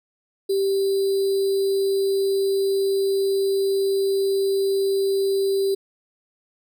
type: tone with sample-and-hold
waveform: sine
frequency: 391 Hz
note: G4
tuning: 4 cents flat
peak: -18 dBFS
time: 0.49-5.75 s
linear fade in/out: 10 ms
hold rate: 4410 Hz
effects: none